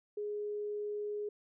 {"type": "tone", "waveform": "sine", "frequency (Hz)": 416.2, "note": "G#4", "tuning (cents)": 4, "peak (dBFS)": -35, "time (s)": [0.17, 1.29], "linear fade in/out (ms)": 5, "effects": []}